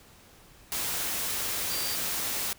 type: tone in noise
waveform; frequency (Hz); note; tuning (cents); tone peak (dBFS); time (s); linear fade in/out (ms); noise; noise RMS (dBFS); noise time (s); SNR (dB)
sine; 4699; D8; 0; -35; 1.7-1.95; 0; white; -31; 0.72-2.53; -7
effects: pink hiss -55 dBFS RMS until 2.58 s